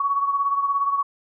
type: beating tone pair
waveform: sine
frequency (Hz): 1118 / 1135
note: C#6 / C#6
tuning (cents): +14 / +41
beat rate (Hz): 17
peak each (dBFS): -20 / -27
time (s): 0-1.03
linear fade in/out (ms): 5
effects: none